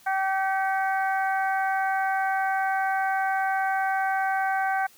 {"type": "harmonic tone with a mistuned harmonic", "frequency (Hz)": 385, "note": "G4", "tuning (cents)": -31, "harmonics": [2, 3, 4, 5, 6], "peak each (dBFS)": [-24, -36, -28, -38, -40], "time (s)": [0.06, 4.87], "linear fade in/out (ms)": 10, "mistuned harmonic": 6, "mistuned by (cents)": -64, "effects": ["white hiss -55 dBFS RMS until 4.97 s"]}